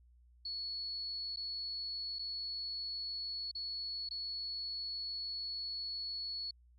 sine tone with dropouts, 4393 Hz, C#8, 16 cents flat, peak -38 dBFS, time 0.45-6.51 s, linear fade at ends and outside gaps 5 ms, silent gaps 1.361-1.37 / 2.187-2.191 / 3.514-3.55 / 4.09-4.108 s, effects added 60 Hz sine -61 dBFS peak until 6.78 s

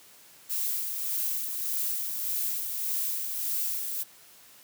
violet noise with tremolo, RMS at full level -29 dBFS, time 0.49-4.04 s, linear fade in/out 20 ms, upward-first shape sine, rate 1.7 Hz, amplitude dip 40%, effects white hiss -54 dBFS RMS until 4.63 s + high-pass 80 Hz 12 dB/octave

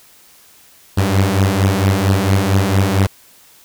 sawtooth beating tone pair, 95 / 99.4 Hz, F#2 / G2, +46 / +25 cents, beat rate 4.4 Hz, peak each -11 dBFS, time 0.97-3.07 s, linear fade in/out 10 ms, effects white hiss -47 dBFS RMS until 3.64 s

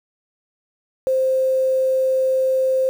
sine tone with quantisation, 523.3 Hz, C5, in tune, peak -15 dBFS, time 1.07-2.89 s, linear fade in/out 0 ms, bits 7, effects none

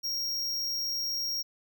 square tone, 5588 Hz, F8, in tune, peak -30 dBFS, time 0.03-1.43 s, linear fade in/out 20 ms, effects none

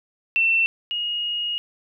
sine tone pair in turn, 2690 / 2873 Hz, E7 / F7, +34 / +48 cents, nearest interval minor second, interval 114 cents, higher second, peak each -16 / -23 dBFS, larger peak first, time 0.36-0.66 / 0.91-1.58 s, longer second, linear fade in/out 0 ms, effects none

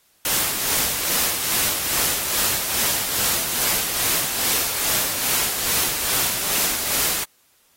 white noise with tremolo, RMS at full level -20 dBFS, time 0.25-7.24 s, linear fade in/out 2 ms, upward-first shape sine, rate 2.4 Hz, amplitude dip 45%, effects white hiss -60 dBFS RMS until 7.76 s + AAC 48 kbps

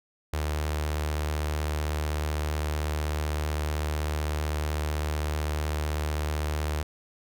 sawtooth tone with notch filter, 75.8 Hz, D#2, 45 cents flat, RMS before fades -29 dBFS, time 0.33-6.83 s, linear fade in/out 5 ms, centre 200 Hz, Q 0.97, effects none

